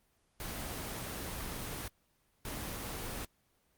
pink noise bursts at uneven times, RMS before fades -40 dBFS, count 2, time 0.4-1.88 / 2.45-3.25 s, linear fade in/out 2 ms, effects pink hiss -73 dBFS RMS until 3.77 s + Opus 24 kbps

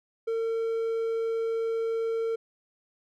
triangle tone, 453.8 Hz, A#4, 47 cents flat, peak -24 dBFS, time 0.27-2.36 s, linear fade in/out 10 ms, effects none

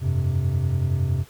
triangle chord, F suspended second, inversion none, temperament equal, 87.31 / 98 / 130.81 Hz, F2 / G2 / C3, 0 / 0 / 0 cents, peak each -22 / -24 / -21 dBFS, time 0-1.25 s, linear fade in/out 50 ms, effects pink hiss -50 dBFS RMS until 1.29 s

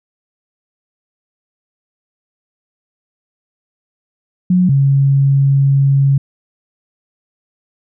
sine tone pair in turn, 181.4 / 137.97 Hz, F#3 / C#3, -34 / -8 cents, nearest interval perfect fourth, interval 474 cents, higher first, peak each -8 dBFS, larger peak neither, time 4.5-4.69 / 4.69-6.18 s, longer second, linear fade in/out 5 ms, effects none

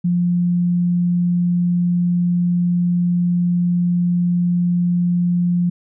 sine tone, 175.6 Hz, F3, 10 cents sharp, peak -14 dBFS, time 0.04-5.7 s, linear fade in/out 10 ms, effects none

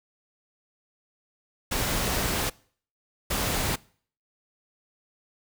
pink noise bursts at uneven times, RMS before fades -27 dBFS, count 2, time 1.71-2.5 / 3.3-3.76 s, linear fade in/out 10 ms, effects noise-tail reverb RT60 0.5 s tail -23 dB re dry

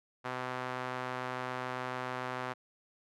sawtooth tone with band-pass filter, 127 Hz, B2, 49 cents sharp, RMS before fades -38 dBFS, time 0.24-2.54 s, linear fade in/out 20 ms, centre 1200 Hz, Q 1.1, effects none

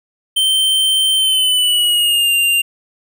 square tone with pitch glide, 3112 to 2789 Hz, G7 to F7, -13 to -3 cents, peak -12 dBFS, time 0.36-2.62 s, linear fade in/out 10 ms, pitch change -190 cents, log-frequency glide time 1.16-2.33 s, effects none

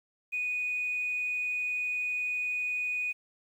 sine tone, 2478 Hz, D#7, 8 cents flat, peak -28 dBFS, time 0.32-3.13 s, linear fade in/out 20 ms, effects tanh soft clip ceiling -24 dBFS + 10-bit

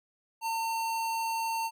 square tone, 906 Hz, A#5, 50 cents flat, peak -30 dBFS, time 0.41-1.71 s, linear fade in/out 50 ms, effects none

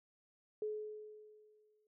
sine tone with exponential decay, 426.4 Hz, G#4, 46 cents sharp, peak -35 dBFS, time 0.62-1.87 s, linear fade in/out 2 ms, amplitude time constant 270 ms, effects none

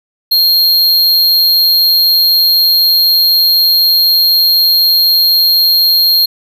square tone, 4228 Hz, C8, 17 cents sharp, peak -7 dBFS, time 0.31-6.26 s, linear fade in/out 10 ms, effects none

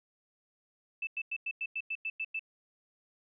sine tone bursts, 2637 Hz, E7, in tune, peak -32 dBFS, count 10, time 1.02-2.394 s, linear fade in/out 5 ms, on 51 ms, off 96 ms, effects none

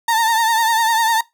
35% pulse tone with vibrato, 906 Hz, A#5, 50 cents flat, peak -12 dBFS, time 0.08-1.21 s, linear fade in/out 5 ms, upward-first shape triangle, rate 10 Hz, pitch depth 69 cents each way, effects noise-tail reverb RT60 0.2 s tail -21 dB re dry

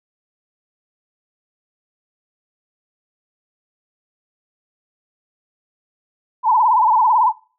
sine tone with vibrato, 932.3 Hz, A#5, in tune, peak -11 dBFS, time 6.43-7.33 s, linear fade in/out 50 ms, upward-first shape sine, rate 18 Hz, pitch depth 150 cents each way, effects noise-tail reverb RT60 0.4 s tail -23 dB re dry

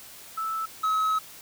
sine / triangle tone pair in turn, 1315 / 1282.7 Hz, E6 / E6, -5 / -48 cents, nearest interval unison, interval 43 cents, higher first, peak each -27 / -20 dBFS, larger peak second, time 0.37-0.66 / 0.83-1.19 s, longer second, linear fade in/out 10 ms, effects white hiss -46 dBFS RMS until 1.41 s

